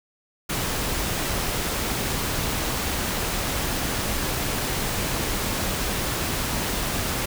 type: noise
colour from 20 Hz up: pink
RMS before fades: -26 dBFS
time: 0.49-7.26 s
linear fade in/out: 10 ms
effects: none